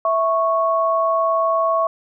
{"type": "tone pair together", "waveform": "sine", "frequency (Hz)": [657, 1105.1], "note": ["E5", "C#6"], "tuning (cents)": [-6, -6], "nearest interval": "major sixth", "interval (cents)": 900, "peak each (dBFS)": [-18, -18], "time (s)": [0.05, 1.87], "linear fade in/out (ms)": 2, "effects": []}